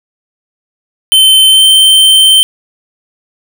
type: tone with pitch glide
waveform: square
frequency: 3084 to 3109 Hz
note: G7 to G7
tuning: -29 to -15 cents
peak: -3 dBFS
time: 1.12-2.43 s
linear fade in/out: 0 ms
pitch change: +14 cents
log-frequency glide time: 1.49-1.63 s
effects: none